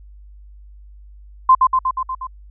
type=tone with echo; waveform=sine; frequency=1038 Hz; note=C6; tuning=14 cents flat; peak=-6 dBFS; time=1.49-1.55 s; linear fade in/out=5 ms; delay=120 ms; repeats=6; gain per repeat=-3 dB; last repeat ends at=2.27 s; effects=added 50 Hz sine -39 dBFS peak until 2.5 s